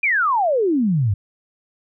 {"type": "exponential sweep", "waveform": "sine", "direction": "down", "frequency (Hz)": [2466, 92.5], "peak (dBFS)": -15, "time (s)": [0.03, 1.14], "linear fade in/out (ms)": 5, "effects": []}